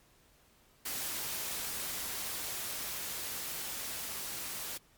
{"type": "noise with level ramp", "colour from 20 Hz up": "white", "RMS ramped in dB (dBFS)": [-37, -40], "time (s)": [0.85, 4.78], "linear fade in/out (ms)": 10, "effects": ["pink hiss -65 dBFS RMS until 4.97 s", "MP3 96 kbps"]}